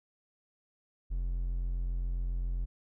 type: tone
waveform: triangle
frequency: 43.7 Hz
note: F1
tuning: 2 cents sharp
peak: -28 dBFS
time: 1.1-2.66 s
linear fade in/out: 20 ms
effects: none